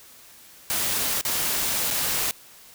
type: noise with dropouts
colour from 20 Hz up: white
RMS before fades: -25 dBFS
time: 0.7-2.31 s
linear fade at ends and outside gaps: 0 ms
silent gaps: 1.211-1.251 / 1.904-1.909 s
effects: white hiss -49 dBFS RMS until 2.74 s